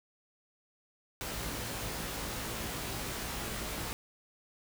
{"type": "noise with comb filter", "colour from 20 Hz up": "pink", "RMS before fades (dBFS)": -38, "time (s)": [1.21, 3.93], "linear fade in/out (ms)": 0, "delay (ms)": 18, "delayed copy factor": 0.65, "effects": []}